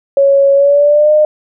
sine tone with pitch glide, 554.4 to 608.1 Hz, C#5 to D#5, 0 to -40 cents, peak -5 dBFS, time 0.17-1.25 s, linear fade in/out 2 ms, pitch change +160 cents, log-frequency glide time 0.54-1.12 s, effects none

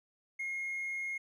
triangle tone, 2148 Hz, C7, 45 cents sharp, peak -32 dBFS, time 0.39-1.18 s, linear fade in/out 10 ms, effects tanh soft clip ceiling -30 dBFS + resampled to 32000 Hz

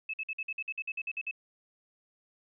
sine tone bursts, 2600 Hz, E7, 24 cents flat, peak -32 dBFS, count 13, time 0.09-1.312 s, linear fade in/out 5 ms, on 46 ms, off 52 ms, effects none

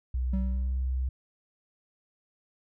sine tone with pitch glide, 62.7 to 64.46 Hz, B1 to C2, +27 to -25 cents, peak -26 dBFS, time 0.14-1.09 s, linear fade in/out 5 ms, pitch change +48 cents, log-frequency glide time 0.39-0.77 s
triangle tone with exponential decay, 190.8 Hz, G3, 47 cents flat, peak -25 dBFS, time 0.33-0.98 s, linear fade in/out 5 ms, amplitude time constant 140 ms
effects none

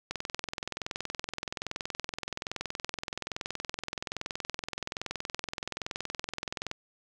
click train, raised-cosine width 0.2 ms, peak -16 dBFS, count 141, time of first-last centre 0.11-6.714 s, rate 21.2 Hz, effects none

